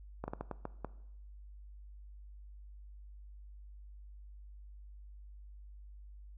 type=slowing click train; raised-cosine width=1 ms; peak=-24 dBFS; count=7; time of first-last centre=0.24-0.847 s; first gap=40 ms; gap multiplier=1.37; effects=noise-tail reverb RT60 0.8 s tail -18 dB re dry + added 50 Hz sine -49 dBFS peak until 6.37 s